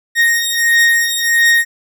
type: beating tone pair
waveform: 40% pulse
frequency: 1861 / 1862.5 Hz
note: A#6 / A#6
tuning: -3 / -2 cents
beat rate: 1.5 Hz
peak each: -13 / -12 dBFS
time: 0.15-1.65 s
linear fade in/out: 50 ms
effects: none